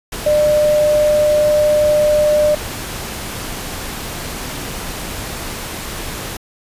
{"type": "tone in noise", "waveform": "sine", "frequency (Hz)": 600, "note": "D5", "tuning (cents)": 37, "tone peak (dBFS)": -10, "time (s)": [0.26, 2.55], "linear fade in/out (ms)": 5, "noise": "pink", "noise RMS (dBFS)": -26, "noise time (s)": [0.12, 6.37], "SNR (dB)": 13, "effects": ["resampled to 32000 Hz"]}